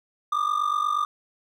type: ring-modulated tone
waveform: triangle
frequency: 1200 Hz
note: D6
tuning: 37 cents sharp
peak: -17 dBFS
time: 0.32-1.05 s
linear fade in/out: 2 ms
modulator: 24.2 Hz
effects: none